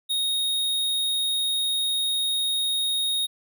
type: tone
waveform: square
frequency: 3732 Hz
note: A#7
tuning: 1 cent sharp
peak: -23 dBFS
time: 0.09-3.27 s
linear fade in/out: 20 ms
effects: none